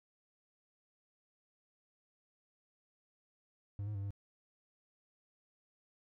triangle tone with pitch steps, 101 / 105.6 / 98.7 / 100.3 Hz, G#2 / G#2 / G2 / G2, -48 / +29 / +12 / +40 cents, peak -35 dBFS, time 3.79-4.106 s, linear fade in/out 0 ms, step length 79 ms, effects none

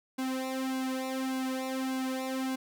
sawtooth tone with flanger, 261.6 Hz, C4, in tune, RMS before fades -33 dBFS, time 0.18-2.56 s, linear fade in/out 10 ms, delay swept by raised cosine 1.6 to 3.2 ms, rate 1.7 Hz, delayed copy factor -0.9, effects none

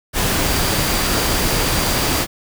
sine tone in noise, 4723 Hz, D8, 9 cents sharp, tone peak -29 dBFS, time 0.44-2.25 s, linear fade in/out 50 ms, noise pink, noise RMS -18 dBFS, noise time 0.13-2.27 s, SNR -14 dB, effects none

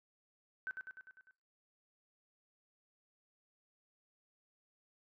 sine tone with echo, 1526 Hz, G6, 47 cents flat, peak -37 dBFS, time 0.67-0.71 s, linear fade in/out 0 ms, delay 100 ms, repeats 6, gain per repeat -4 dB, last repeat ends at 1.31 s, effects noise-tail reverb RT60 0.4 s tail -20 dB re dry

